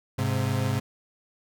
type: tone pair together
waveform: 35% pulse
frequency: 103.83 / 130.82 Hz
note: G#2 / C3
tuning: 0 / 0 cents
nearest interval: major third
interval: 400 cents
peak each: -25 / -25 dBFS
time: 0.18-0.8 s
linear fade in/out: 10 ms
effects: none